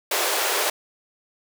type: high-pass noise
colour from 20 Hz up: pink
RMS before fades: -23 dBFS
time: 0.11-0.7 s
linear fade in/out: 5 ms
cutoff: 380 Hz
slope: 48 dB/octave
effects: none